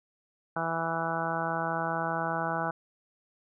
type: harmonic tone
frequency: 164.81 Hz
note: E3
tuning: in tune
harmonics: 1 / 2 / 3 / 4 / 5 / 6 / 7 / 8 / 9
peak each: -37 / -40 / -40 / -35 / -34 / -38 / -39 / -37 / -36 dBFS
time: 0.56-2.71 s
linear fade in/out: 5 ms
effects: none